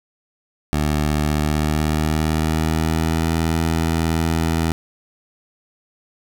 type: tone with pitch glide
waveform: 15% pulse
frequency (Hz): 75.2 to 81.53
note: D2 to E2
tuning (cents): +42 to -19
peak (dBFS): -11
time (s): 0.73-4.72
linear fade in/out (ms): 0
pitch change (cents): +139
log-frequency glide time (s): 1.29-3.32
effects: none